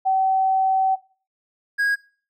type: tone pair in turn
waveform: sine / triangle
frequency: 764 / 1643.4 Hz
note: G5 / G#6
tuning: -45 / -19 cents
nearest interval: octave + minor second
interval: 1326 cents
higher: second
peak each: -16 dBFS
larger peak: neither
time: 0.05-0.96 / 1.78-1.96 s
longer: first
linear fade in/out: 20 ms
effects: noise-tail reverb RT60 0.4 s tail -20 dB re dry